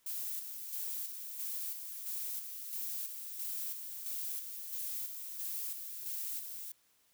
violet noise with tremolo, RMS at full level -39 dBFS, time 0.06-6.72 s, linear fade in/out 5 ms, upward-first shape square, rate 1.5 Hz, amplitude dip 45%, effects white hiss -71 dBFS RMS until 7.13 s

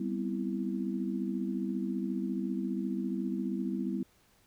sine chord, C major seventh, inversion second, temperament equal, 196 / 246.9 / 261.6 / 329.6 Hz, G3 / B3 / C4 / E4, 0 / 0 / 0 / 0 cents, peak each -34 / -36 / -40 / -37 dBFS, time 0-4.03 s, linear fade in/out 5 ms, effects pink hiss -66 dBFS RMS until 4.46 s

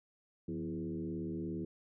sine tone with frequency modulation, 255.2 Hz, C4, 43 cents flat, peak -36 dBFS, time 0.48-1.65 s, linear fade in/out 5 ms, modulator 77.2 Hz, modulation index 1.7, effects none

